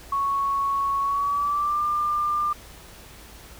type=tone with pitch glide; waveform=sine; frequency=1108.7 to 1195.2 Hz; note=C#6 to D6; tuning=0 to +30 cents; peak=-21 dBFS; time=0.12-2.53 s; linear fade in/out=5 ms; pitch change=+130 cents; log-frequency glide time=1.02-1.83 s; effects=added 55 Hz sine -48 dBFS peak until 3.59 s + pink hiss -46 dBFS RMS until 3.59 s